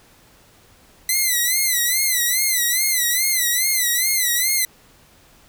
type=tone with vibrato; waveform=5% pulse; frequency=2017 Hz; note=B6; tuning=36 cents sharp; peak=-7 dBFS; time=1.09-4.65 s; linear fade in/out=2 ms; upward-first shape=sine; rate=2.4 Hz; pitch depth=110 cents each way; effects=pink hiss -52 dBFS RMS until 5.48 s